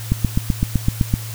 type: click train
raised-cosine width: 5 ms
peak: -3 dBFS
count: 9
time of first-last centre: 0.12-1.139 s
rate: 7.85 Hz
effects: added 111 Hz sine -28 dBFS peak until 1.34 s + white hiss -35 dBFS RMS until 1.34 s